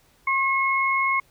sine tone pair together, 1077.4 / 2171 Hz, C#6 / C#7, -50 / -37 cents, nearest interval octave, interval 1213 cents, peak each -22 dBFS, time 0.27-1.2 s, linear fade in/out 5 ms, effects pink hiss -60 dBFS RMS until 1.3 s

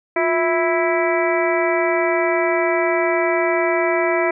harmonic tone with a mistuned harmonic, 329.6 Hz, E4, in tune, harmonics 1 / 2 / 3 / 4 / 5 / 6 / 7, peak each -20 / -20 / -25 / -28 / -30 / -25 / -26 dBFS, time 0.16-4.31 s, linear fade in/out 5 ms, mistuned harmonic 1, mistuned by +120 cents, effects none

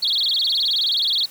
sine tone with vibrato, 3806 Hz, A#7, 35 cents sharp, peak -17 dBFS, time 0.02-1.26 s, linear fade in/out 10 ms, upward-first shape sine, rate 19 Hz, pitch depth 290 cents each way, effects white hiss -44 dBFS RMS until 1.3 s

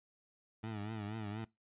20% pulse tone with vibrato, 107 Hz, A2, 48 cents flat, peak -35 dBFS, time 0.63-1.45 s, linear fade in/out 10 ms, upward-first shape triangle, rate 4.2 Hz, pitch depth 110 cents each way, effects noise-tail reverb RT60 0.2 s tail -22 dB re dry + resampled to 8000 Hz

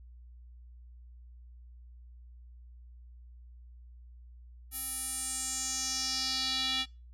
square tone with band-pass filter sweep, 261.6 Hz, C4, in tune, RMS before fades -34 dBFS, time 4.71-6.86 s, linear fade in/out 50 ms, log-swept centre 12000 to 3400 Hz, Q 3.8, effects noise-tail reverb RT60 0.3 s tail -26 dB re dry + added 60 Hz sine -49 dBFS peak until 7.13 s

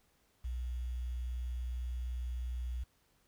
sine tone with quantisation, 61.3 Hz, B1, 12 cents flat, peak -35 dBFS, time 0.44-2.84 s, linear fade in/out 10 ms, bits 10, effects pink hiss -72 dBFS RMS until 3.27 s

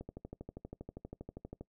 click train, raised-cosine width 2 ms, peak -30 dBFS, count 21, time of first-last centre 0.01-1.61 s, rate 12.5 Hz, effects noise-tail reverb RT60 0.1 s tail -21 dB re dry

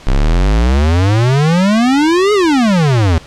square exponential two-way sweep, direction up then down, 30.97 to 428.9 to 77.6 Hz, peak -9 dBFS, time 0.07-3.18 s, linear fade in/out 0 ms, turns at 2.33 s, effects pink hiss -37 dBFS RMS until 3.26 s + low-pass 6000 Hz 12 dB/octave

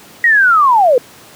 sine linear sweep, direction down, 1924 to 465.6 Hz, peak -6 dBFS, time 0.24-0.98 s, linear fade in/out 2 ms, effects pink hiss -39 dBFS RMS until 1.35 s + high-pass 150 Hz 12 dB/octave

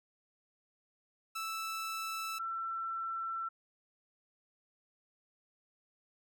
sawtooth / sine tone pair in turn, 1318.5 / 1342.3 Hz, E6 / E6, 0 / +31 cents, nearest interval unison, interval 31 cents, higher second, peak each -33 / -35 dBFS, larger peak first, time 1.35-2.39 / 2.39-3.49 s, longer second, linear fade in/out 10 ms, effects none

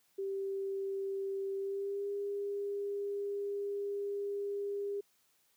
sine tone with pitch glide, 390.7 to 403.3 Hz, G4 to G4, -6 to +49 cents, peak -34 dBFS, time 0.18-5.01 s, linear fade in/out 10 ms, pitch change +55 cents, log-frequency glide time 1.57-2.09 s, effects white hiss -72 dBFS RMS until 5.56 s + high-pass 80 Hz 12 dB/octave

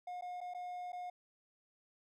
triangle tone with dropouts, 718 Hz, F5, 48 cents sharp, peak -39 dBFS, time 0.07-1.1 s, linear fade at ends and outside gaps 5 ms, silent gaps 0.211-0.221 / 0.406-0.412 / 0.538-0.546 / 0.921-0.929 s, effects none

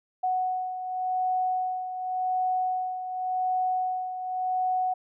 sine beating tone pair, 740 / 740.89 Hz, F#5 / F#5, 0 / +2 cents, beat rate 0.89 Hz, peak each -26 / -33 dBFS, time 0.23-4.94 s, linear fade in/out 10 ms, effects none

